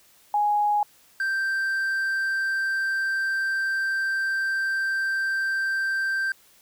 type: tone pair in turn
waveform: sine / triangle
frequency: 830.6 / 1568 Hz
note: G#5 / G6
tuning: 0 / 0 cents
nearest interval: major seventh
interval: 1100 cents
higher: second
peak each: -19 / -21 dBFS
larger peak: first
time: 0.34-0.83 / 1.2-6.32 s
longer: second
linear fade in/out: 2 ms
effects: white hiss -57 dBFS RMS until 6.61 s